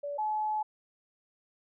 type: tone pair in turn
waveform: sine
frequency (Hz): 575 / 856.1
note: D5 / A5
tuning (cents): -37 / -48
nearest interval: perfect fifth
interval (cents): 689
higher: second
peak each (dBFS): -33 / -28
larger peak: second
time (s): 0.03-0.18 / 0.18-0.63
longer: second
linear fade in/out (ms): 10
effects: none